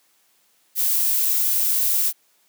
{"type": "noise", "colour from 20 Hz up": "violet", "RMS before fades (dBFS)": -20, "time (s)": [0.75, 2.13], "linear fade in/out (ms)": 50, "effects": ["white hiss -62 dBFS RMS until 2.48 s", "high-pass 200 Hz 12 dB/octave"]}